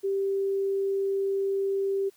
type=tone; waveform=sine; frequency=392 Hz; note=G4; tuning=in tune; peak=-24 dBFS; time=0.03-2.1 s; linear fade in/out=20 ms; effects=white hiss -62 dBFS RMS until 2.16 s + high-pass 80 Hz 12 dB/octave